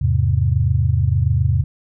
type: chord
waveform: sine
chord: E augmented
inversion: none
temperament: equal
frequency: 82.41 / 103.83 / 130.81 Hz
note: E2 / G#2 / B#2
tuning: 0 / 0 / 0 cents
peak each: -18 dBFS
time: 0.01-1.64 s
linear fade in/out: 10 ms
effects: none